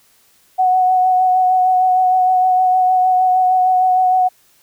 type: tone with vibrato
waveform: sine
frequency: 740 Hz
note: F#5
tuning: in tune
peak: -10 dBFS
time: 0.58-4.29 s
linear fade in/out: 20 ms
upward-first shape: sine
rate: 6.5 Hz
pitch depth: 17 cents each way
effects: white hiss -54 dBFS RMS until 4.62 s